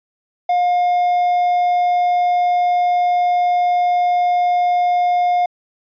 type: tone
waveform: triangle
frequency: 712 Hz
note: F5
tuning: 33 cents sharp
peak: -11 dBFS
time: 0.49-5.46 s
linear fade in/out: 5 ms
effects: resampled to 11025 Hz